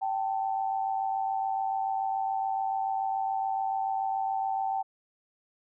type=tone pair together; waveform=sine; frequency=775 / 882 Hz; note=G5 / A5; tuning=-20 / +4 cents; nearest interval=major second; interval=224 cents; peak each=-28 / -33 dBFS; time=0.01-4.83 s; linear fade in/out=20 ms; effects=none